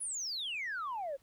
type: exponential sweep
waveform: sine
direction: down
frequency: 10548 to 523.3 Hz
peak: -34 dBFS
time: 0-1.17 s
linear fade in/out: 20 ms
effects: tanh soft clip ceiling -32 dBFS + pink hiss -70 dBFS RMS until 1.22 s